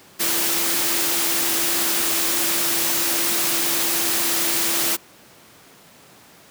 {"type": "tone in noise", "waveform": "sine", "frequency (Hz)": 337.6, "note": "E4", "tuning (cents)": 41, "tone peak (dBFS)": -32, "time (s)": [0.19, 4.97], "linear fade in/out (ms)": 20, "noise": "white", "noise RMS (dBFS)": -21, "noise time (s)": [0.19, 4.97], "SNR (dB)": -14, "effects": ["pink hiss -48 dBFS RMS until 6.5 s", "high-pass 150 Hz 12 dB/octave"]}